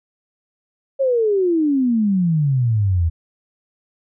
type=exponential sweep; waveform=sine; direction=down; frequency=554.4 to 79.6 Hz; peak=-14 dBFS; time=0.99-3.1 s; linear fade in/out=20 ms; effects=none